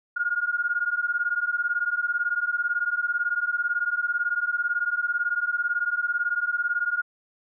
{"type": "beating tone pair", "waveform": "sine", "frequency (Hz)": [1418, 1436], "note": ["F6", "F6"], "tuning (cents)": [26, 48], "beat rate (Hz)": 18, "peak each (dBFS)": -26, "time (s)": [0.16, 7.02], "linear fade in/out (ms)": 10, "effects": []}